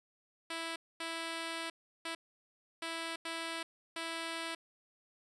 5% pulse tone bursts at uneven times, 329.6 Hz, E4, in tune, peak -26 dBFS, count 6, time 0.5-0.76 / 1-1.7 / 2.05-2.15 / 2.82-3.16 / 3.25-3.63 / 3.96-4.55 s, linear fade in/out 5 ms, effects resampled to 22050 Hz

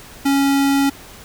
square tone, 277.2 Hz, C#4, in tune, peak -14 dBFS, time 0.25-0.9 s, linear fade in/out 10 ms, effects pink hiss -40 dBFS RMS until 1.24 s

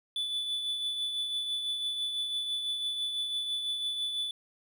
triangle tone with tremolo, 3475 Hz, A7, 22 cents flat, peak -27 dBFS, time 0.16-4.31 s, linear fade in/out 2 ms, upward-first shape triangle, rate 6 Hz, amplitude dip 45%, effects none

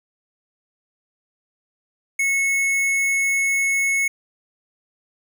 sine tone with hard clipping, 2194 Hz, C#7, 18 cents flat, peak -19 dBFS, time 2.19-4.08 s, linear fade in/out 5 ms, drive 14 dB, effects none

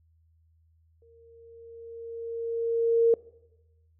sine tone with exponential growth, 461.4 Hz, A#4, 18 cents flat, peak -16 dBFS, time 1.02-3.14 s, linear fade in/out 2 ms, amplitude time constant 460 ms, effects noise-tail reverb RT60 1.0 s tail -21 dB re dry + added 81 Hz sine -61 dBFS peak until 3.99 s

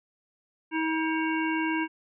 harmonic tone with a mistuned harmonic, 319.5 Hz, D#4, 46 cents sharp, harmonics 1 / 3 / 5 / 7 / 9, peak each -27 / -32 / -34 / -35 / -37 dBFS, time 0.71-1.88 s, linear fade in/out 50 ms, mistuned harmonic 9, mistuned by -67 cents, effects none

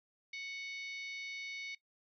harmonic tone, 740 Hz, F#5, in tune, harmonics 3 / 4 / 5 / 6 / 7 / 8, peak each -42 / -56 / -50 / -52 / -61 / -58 dBFS, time 0.33-1.75 s, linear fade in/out 5 ms, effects noise-tail reverb RT60 0.1 s tail -18 dB re dry

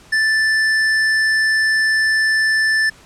triangle tone with hard clipping, 1760 Hz, A6, in tune, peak -15 dBFS, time 0.12-2.9 s, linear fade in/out 10 ms, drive 14 dB, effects pink hiss -46 dBFS RMS until 3.05 s + low-pass 9000 Hz 12 dB/octave

